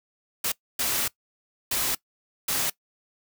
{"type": "noise bursts at uneven times", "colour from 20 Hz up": "white", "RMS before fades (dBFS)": -26, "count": 4, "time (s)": [[0.44, 0.52], [0.79, 1.08], [1.71, 1.95], [2.48, 2.7]], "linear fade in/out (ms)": 5, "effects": ["noise-tail reverb RT60 0.1 s tail -21 dB re dry"]}